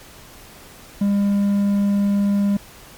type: tone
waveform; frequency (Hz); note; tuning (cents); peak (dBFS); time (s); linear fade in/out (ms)
triangle; 201.4; G3; +47; -13; 1.01-2.57; 5
effects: pink hiss -43 dBFS RMS until 2.97 s + MP3 96 kbps